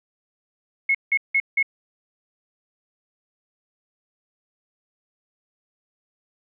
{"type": "tone bursts", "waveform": "sine", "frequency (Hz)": 2178, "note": "C#7", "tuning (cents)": -31, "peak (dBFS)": -16, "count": 4, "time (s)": [0.89, 1.628], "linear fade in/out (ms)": 5, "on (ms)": 57, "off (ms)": 170, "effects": []}